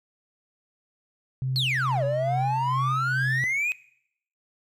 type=tone with tremolo; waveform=sine; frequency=130.81 Hz; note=C3; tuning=in tune; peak=-23 dBFS; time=1.42-3.44 s; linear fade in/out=0 ms; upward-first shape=sine; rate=2.3 Hz; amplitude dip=40%
type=exponential two-way sweep; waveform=triangle; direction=down then up; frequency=4463 to 551 to 2551 Hz; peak=-21 dBFS; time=1.56-3.72 s; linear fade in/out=0 ms; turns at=2.04 s
effects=noise-tail reverb RT60 0.7 s tail -22 dB re dry + tanh soft clip ceiling -16 dBFS